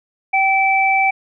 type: tone pair together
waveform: sine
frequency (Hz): 774 / 2319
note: G5 / D7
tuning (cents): -22 / -22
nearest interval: octave + perfect fifth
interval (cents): 1900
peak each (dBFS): -15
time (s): 0.33-1.11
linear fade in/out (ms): 10
effects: none